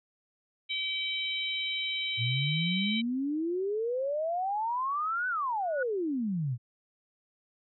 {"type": "harmonic tone", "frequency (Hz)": 769, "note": "G5", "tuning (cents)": -33, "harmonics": [3, 4, 5], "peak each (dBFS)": [-34, -34, -35], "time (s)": [0.69, 3.02], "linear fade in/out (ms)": 20}
{"type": "exponential two-way sweep", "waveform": "sine", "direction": "up then down", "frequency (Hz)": [113.8, 1521, 113.8], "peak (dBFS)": -28, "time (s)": [2.17, 6.58], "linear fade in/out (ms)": 50, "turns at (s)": 5.28}
{"type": "tone with exponential growth", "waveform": "sine", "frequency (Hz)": 1464, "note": "F#6", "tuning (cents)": -19, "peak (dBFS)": -28, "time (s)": [5.6, 5.83], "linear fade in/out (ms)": 5, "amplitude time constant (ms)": 48}
{"effects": []}